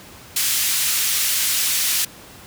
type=band-pass noise; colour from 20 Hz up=white; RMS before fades=-20 dBFS; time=0.36-2.05 s; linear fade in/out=5 ms; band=2000 to 15000 Hz; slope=12 dB/octave; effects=pink hiss -42 dBFS RMS until 2.46 s + high-pass 60 Hz 12 dB/octave